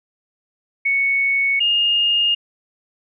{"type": "tone pair in turn", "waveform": "sine", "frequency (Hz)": [2217, 2836], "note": ["C#7", "F7"], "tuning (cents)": [0, 26], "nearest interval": "major third", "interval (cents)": 426, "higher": "second", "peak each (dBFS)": [-15, -14], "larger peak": "second", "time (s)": [[0.85, 1.6], [1.6, 2.35]], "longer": "neither", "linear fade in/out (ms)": 10, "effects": []}